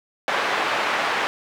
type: band-pass noise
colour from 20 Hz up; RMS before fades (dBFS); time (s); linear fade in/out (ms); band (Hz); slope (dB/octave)
pink; -23; 0.28-1.27; 0; 650 to 2400; 12
effects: none